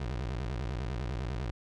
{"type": "tone with vibrato", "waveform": "25% pulse", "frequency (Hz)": 61.74, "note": "B1", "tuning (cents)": 0, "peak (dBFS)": -29, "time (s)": [0, 1.51], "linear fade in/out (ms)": 5, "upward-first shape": "square", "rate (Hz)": 10, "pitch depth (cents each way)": 210, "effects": ["low-pass 5000 Hz 12 dB/octave"]}